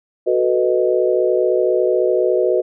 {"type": "chord", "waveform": "sine", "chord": "B dominant seventh", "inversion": "second", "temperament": "equal", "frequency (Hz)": [370, 440, 493.9, 622.3], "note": ["F#4", "A4", "B4", "D#5"], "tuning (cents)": [0, 0, 0, 0], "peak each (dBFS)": [-17, -22, -18, -20], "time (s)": [0.26, 2.62], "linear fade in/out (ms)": 20, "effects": []}